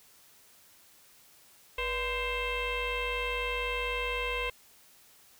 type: tone with frequency modulation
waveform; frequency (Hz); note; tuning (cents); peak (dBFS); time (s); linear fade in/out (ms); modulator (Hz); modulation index
sine; 1568; G6; 0; -28; 1.78-4.5; 5; 540; 2.8
effects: tanh soft clip ceiling -26 dBFS + white hiss -59 dBFS RMS until 5.39 s